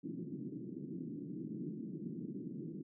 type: band-pass noise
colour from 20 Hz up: white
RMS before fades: -44 dBFS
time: 0.03-2.83 s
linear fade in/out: 20 ms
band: 140 to 340 Hz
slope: 48 dB/octave
effects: none